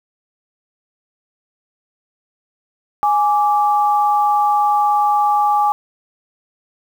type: tone pair together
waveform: sine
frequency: 830.6 / 1167.2 Hz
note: G#5 / D6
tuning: 0 / -11 cents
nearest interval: tritone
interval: 589 cents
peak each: -13 / -18 dBFS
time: 3.03-5.72 s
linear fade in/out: 0 ms
effects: 7-bit